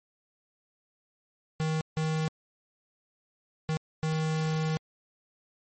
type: tone bursts at uneven times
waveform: square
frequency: 157.6 Hz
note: D#3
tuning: 23 cents sharp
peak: -27 dBFS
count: 4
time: 1.6-1.81 / 1.97-2.28 / 3.69-3.77 / 4.03-4.77 s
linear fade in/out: 0 ms
effects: MP3 32 kbps